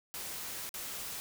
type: noise with dropouts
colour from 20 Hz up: white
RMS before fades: -41 dBFS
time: 0.14-1.2 s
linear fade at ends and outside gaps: 0 ms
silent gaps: 0.692-0.741 s
effects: none